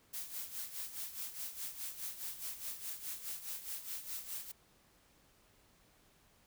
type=noise with tremolo; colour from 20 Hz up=blue; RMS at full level=-41 dBFS; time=0.13-4.52 s; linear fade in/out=10 ms; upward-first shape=sine; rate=4.8 Hz; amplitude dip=70%; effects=pink hiss -68 dBFS RMS until 6.46 s